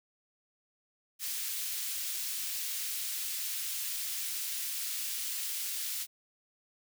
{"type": "high-pass noise", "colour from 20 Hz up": "white", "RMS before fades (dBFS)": -36, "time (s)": [1.19, 6.07], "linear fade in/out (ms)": 50, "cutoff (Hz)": 2500, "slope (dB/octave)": 12, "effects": []}